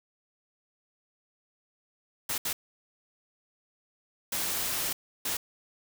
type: noise bursts at uneven times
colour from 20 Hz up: white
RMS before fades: -31 dBFS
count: 4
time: 2.29-2.38 / 2.45-2.53 / 4.32-4.93 / 5.25-5.37 s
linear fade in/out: 5 ms
effects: none